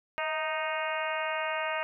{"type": "harmonic tone with a mistuned harmonic", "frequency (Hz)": 310.7, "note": "D#4", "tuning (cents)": -2, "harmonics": [2, 3, 4, 5, 6, 7, 8, 9], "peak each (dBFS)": [-34, -36, -37, -38, -39, -39, -40, -41], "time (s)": [0.18, 1.83], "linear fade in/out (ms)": 0, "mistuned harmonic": 2, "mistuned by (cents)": 36, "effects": []}